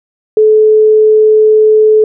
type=tone; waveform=sine; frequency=431.6 Hz; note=A4; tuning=33 cents flat; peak=-3 dBFS; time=0.37-2.04 s; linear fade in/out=2 ms; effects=none